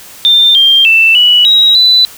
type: tone with pitch steps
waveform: sine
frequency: 3592 / 3185 / 2663 / 2943 / 3828 / 3989 Hz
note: A7 / G7 / E7 / F#7 / A#7 / B7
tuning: +35 / +27 / +17 / -10 / +45 / +17 cents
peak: -3 dBFS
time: 0.25-2.05 s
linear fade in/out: 0 ms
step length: 300 ms
effects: white hiss -33 dBFS RMS until 2.17 s